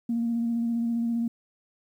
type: tone with vibrato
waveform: sine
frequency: 233.1 Hz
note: A#3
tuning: in tune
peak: -23 dBFS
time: 0.09-1.28 s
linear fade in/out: 5 ms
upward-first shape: square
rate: 15 Hz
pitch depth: 16 cents each way
effects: tanh soft clip ceiling -19 dBFS + 10-bit